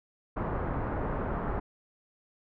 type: low-pass noise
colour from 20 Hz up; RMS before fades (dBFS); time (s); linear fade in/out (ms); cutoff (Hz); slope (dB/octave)
pink; -32; 0.36-1.6; 10; 1400; 24
effects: none